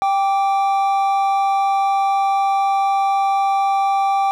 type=tone pair together; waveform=triangle; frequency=787 / 1167 Hz; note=G5 / D6; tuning=+7 / -11 cents; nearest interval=perfect fifth; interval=682 cents; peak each=-13 / -22 dBFS; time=0.02-4.31 s; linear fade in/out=0 ms; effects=none